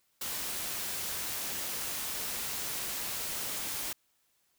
white noise, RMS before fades -36 dBFS, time 0.21-3.93 s, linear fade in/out 5 ms, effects white hiss -73 dBFS RMS until 4.58 s

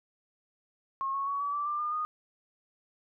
sine tone with pitch steps, 1082 / 1102.2 / 1122.7 / 1143.7 / 1165 / 1186.8 / 1208.9 / 1231.5 Hz, C#6 / C#6 / C#6 / D6 / D6 / D6 / D6 / D#6, -42 / -10 / +22 / -46 / -14 / +18 / +50 / -18 cents, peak -29 dBFS, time 1.01-2.05 s, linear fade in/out 0 ms, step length 130 ms, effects none

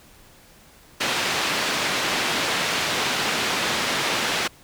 white band-pass noise, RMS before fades -24 dBFS, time 1-4.48 s, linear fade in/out 10 ms, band 140 to 3600 Hz, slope 12 dB/octave, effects pink hiss -51 dBFS RMS until 4.63 s

